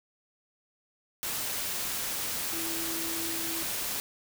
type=tone in noise; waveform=sine; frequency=329.6 Hz; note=E4; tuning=in tune; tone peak=-38 dBFS; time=2.53-3.63 s; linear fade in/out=0 ms; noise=white; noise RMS=-33 dBFS; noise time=1.23-4 s; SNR=-8 dB; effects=none